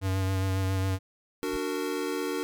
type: tone with vibrato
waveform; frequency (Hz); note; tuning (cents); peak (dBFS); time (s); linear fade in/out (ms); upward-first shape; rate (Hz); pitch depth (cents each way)
square; 95.2; F#2; +50; -26; 0.01-0.99; 50; sine; 7.3; 21
type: noise with exponential growth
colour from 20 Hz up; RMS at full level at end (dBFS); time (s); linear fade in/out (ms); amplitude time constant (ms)
brown; -36; 1.42-1.57; 2; 32
type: chord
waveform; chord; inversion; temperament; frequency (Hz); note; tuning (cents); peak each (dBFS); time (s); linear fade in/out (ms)
square; D augmented; none; equal with one note detuned; 293.7 / 370 / 458.9; D4 / F#4 / A#4; 0 / 0 / -27; -34; 1.43-2.43; 0
effects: none